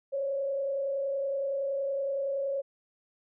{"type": "tone with frequency modulation", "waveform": "sine", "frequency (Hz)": 551, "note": "C#5", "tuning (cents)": -11, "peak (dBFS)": -28, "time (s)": [0.12, 2.62], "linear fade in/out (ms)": 20, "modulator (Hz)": 30.7, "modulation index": 0.47, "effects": []}